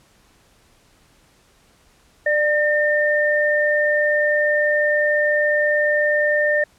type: tone pair together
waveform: sine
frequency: 595 / 1811.5 Hz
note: D5 / A6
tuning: +22 / +50 cents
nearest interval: octave + perfect fifth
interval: 1928 cents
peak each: -18 dBFS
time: 2.26-6.64 s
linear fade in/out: 5 ms
effects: pink hiss -56 dBFS RMS until 6.78 s + low-pass 11000 Hz 12 dB/octave